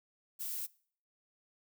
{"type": "noise", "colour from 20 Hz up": "violet", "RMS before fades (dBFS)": -39, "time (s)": [0.39, 0.67], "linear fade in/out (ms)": 20, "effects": ["noise-tail reverb RT60 0.5 s tail -22 dB re dry"]}